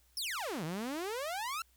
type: exponential two-way sweep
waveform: sawtooth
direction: down then up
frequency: 5588 to 150 to 1384 Hz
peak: -32 dBFS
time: 0.17-1.62 s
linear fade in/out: 2 ms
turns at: 0.64 s
effects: added 60 Hz sine -67 dBFS peak until 1.76 s + white hiss -70 dBFS RMS until 1.76 s